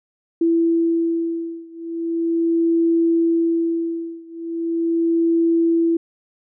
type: beating tone pair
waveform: sine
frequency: 332.8 / 333.19 Hz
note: E4 / E4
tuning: +17 / +19 cents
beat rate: 0.39 Hz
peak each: -19 / -20 dBFS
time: 0.41-5.97 s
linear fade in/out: 5 ms
effects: none